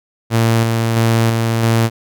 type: tone with tremolo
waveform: sawtooth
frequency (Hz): 114.3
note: A#2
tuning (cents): -34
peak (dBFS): -7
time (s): 0.3-1.9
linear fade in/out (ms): 50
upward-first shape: square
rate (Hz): 1.5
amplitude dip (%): 30
effects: none